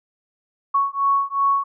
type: beating tone pair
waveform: sine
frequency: 1108.7 / 1111.4 Hz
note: C#6 / C#6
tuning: 0 / +4 cents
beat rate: 2.7 Hz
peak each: -20 dBFS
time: 0.74-1.64 s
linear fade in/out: 10 ms
effects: none